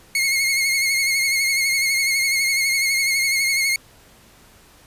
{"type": "tone with vibrato", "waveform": "sawtooth", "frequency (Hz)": 2165, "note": "C#7", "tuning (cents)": -41, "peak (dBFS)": -14, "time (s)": [0.15, 3.76], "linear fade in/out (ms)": 2, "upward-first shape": "sine", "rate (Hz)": 12, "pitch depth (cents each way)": 46, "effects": ["pink hiss -50 dBFS RMS until 4.86 s", "resampled to 32000 Hz"]}